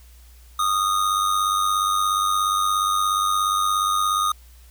square tone with amplitude modulation, 1235 Hz, D#6, 13 cents flat, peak -17 dBFS, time 0.59-4.32 s, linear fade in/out 5 ms, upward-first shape sine, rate 97 Hz, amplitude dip 55%, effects added 60 Hz sine -45 dBFS peak until 4.7 s + white hiss -55 dBFS RMS until 4.7 s

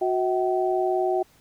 sine tone cluster, 367.6 / 644 / 763 Hz, F#4 / E5 / G5, -11 / -41 / -47 cents, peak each -23 / -27 / -26 dBFS, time 0.01-1.23 s, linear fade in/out 10 ms, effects pink hiss -58 dBFS RMS until 1.4 s

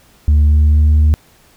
sine tone with pitch glide, 74.4 to 76.14 Hz, D2 to D#2, +23 to -37 cents, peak -4 dBFS, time 0.28-1.14 s, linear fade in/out 0 ms, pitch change +40 cents, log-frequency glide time 0.39-0.97 s, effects tanh soft clip ceiling -6 dBFS + pink hiss -49 dBFS RMS until 1.56 s

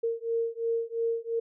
sine beating tone pair, 458.7 / 461.6 Hz, A#4 / A#4, -28 / -17 cents, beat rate 2.9 Hz, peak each -30 dBFS, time 0.03-1.4 s, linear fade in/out 10 ms, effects none

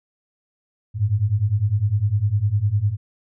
sine beating tone pair, 98 / 107.9 Hz, G2 / A2, 0 / -33 cents, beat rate 9.9 Hz, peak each -21 / -19 dBFS, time 0.94-2.97 s, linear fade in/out 50 ms, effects none

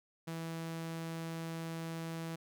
sawtooth tone, 164.2 Hz, E3, 6 cents flat, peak -35 dBFS, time 0.27-2.36 s, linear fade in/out 10 ms, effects none

